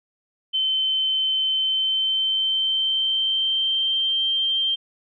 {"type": "tone with pitch glide", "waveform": "sine", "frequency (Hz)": [3078, 3154], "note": ["G7", "G7"], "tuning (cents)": [-32, 10], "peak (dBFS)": -19, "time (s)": [0.53, 4.76], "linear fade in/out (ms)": 20, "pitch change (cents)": 42, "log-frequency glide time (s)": [1.51, 4.39], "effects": []}